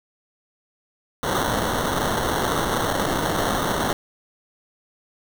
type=noise with sample-and-hold; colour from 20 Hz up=blue; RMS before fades=-23 dBFS; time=1.23-3.93 s; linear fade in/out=0 ms; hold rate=2450 Hz; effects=none